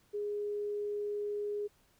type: tone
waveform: sine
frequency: 413.4 Hz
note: G#4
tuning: 8 cents flat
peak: -33 dBFS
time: 0.13-1.68 s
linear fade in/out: 20 ms
effects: pink hiss -69 dBFS RMS until 1.99 s